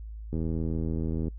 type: click train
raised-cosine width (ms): 3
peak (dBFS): -19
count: 78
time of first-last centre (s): 0.33-1.282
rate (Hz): 80.9
effects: noise-tail reverb RT60 0.1 s tail -22 dB re dry + added 54 Hz sine -37 dBFS peak until 1.38 s